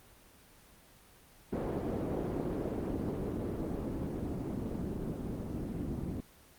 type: noise with low-pass filter sweep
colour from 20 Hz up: white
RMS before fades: -36 dBFS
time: 1.52-6.21 s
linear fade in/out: 10 ms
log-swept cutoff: 420 to 240 Hz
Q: 1.2
effects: pink hiss -59 dBFS RMS until 6.58 s + Opus 24 kbps